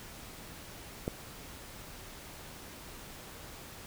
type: click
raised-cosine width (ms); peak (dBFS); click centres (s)
2; -18; 1.079
effects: pink hiss -48 dBFS RMS until 3.86 s